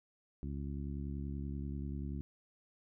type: harmonic tone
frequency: 70.4 Hz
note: C#2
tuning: 27 cents sharp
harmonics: 1 / 2 / 3 / 4 / 5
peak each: -40 / -43 / -45 / -48 / -54 dBFS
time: 0.43-2.21 s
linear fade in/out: 0 ms
effects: none